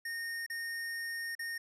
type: tone with dropouts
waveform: square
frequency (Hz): 1842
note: A#6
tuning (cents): -21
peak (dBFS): -37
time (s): 0.05-1.58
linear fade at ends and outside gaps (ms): 5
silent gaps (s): 0.464-0.499 / 1.352-1.392
effects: resampled to 32000 Hz + 12-bit